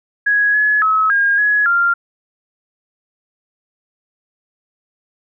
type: tone with pitch steps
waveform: sine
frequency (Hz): 1665 / 1698 / 1287 / 1620 / 1681 / 1391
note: G#6 / G#6 / E6 / G#6 / G#6 / F6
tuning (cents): +4 / +38 / -42 / -43 / +20 / -7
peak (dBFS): -11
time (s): 0.26-1.94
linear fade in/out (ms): 10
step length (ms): 280
effects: none